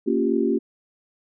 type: chord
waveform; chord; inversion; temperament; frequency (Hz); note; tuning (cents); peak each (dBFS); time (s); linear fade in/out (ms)
sine; G half-diminished seventh; first; equal with one note detuned; 231.1 / 277.2 / 349.2 / 392; Bb3 / Db4 / F4 / G4; -15 / 0 / 0 / 0; -24; 0.06-0.59; 20
effects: none